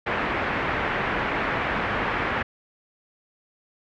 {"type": "low-pass noise", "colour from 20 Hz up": "white", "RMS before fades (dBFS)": -26, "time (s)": [0.06, 2.43], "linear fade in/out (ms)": 10, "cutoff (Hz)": 2100, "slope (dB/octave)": 24, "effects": []}